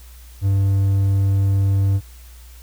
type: tone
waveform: triangle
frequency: 98 Hz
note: G2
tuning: in tune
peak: -12 dBFS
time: 0.41-2.01 s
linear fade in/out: 50 ms
effects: added 60 Hz sine -39 dBFS peak until 2.62 s + white hiss -49 dBFS RMS until 2.62 s